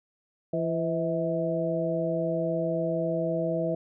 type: harmonic tone with a mistuned harmonic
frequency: 167.4 Hz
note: E3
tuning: 27 cents sharp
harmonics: 1 / 2 / 3 / 4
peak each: -31 / -32 / -31 / -29 dBFS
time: 0.53-3.75 s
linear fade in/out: 5 ms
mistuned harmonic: 4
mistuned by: -62 cents
effects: none